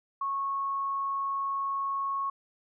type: tone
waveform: sine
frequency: 1100 Hz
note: C#6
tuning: 14 cents flat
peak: -28 dBFS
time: 0.21-2.3 s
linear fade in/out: 5 ms
effects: none